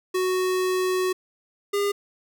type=tone pair in turn; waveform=square; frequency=370 / 404.7 Hz; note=F#4 / G#4; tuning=0 / -45 cents; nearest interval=major second; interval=155 cents; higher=second; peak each=-22 dBFS; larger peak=neither; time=0.14-1.13 / 1.73-1.92 s; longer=first; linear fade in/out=10 ms; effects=none